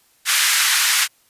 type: band-pass noise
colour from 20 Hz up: pink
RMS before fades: -17 dBFS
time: 0.25-1.08 s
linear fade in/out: 50 ms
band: 1400 to 13000 Hz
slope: 24 dB/octave
effects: white hiss -58 dBFS RMS until 1.29 s + resampled to 32000 Hz